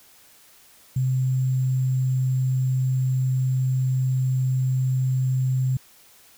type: tone with sample-and-hold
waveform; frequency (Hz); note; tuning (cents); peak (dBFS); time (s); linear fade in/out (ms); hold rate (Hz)
sine; 130; C3; -11; -19; 0.96-5.77; 5; 7350
effects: white hiss -53 dBFS RMS until 6.37 s